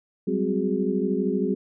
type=tone cluster; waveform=sine; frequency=188.3 / 201.2 / 260.2 / 369.7 / 414.9 Hz; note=F#3 / G3 / C4 / F#4 / G#4; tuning=+31 / +45 / -9 / -1 / -2 cents; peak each=-28 dBFS; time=0.27-1.55 s; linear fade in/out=10 ms; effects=none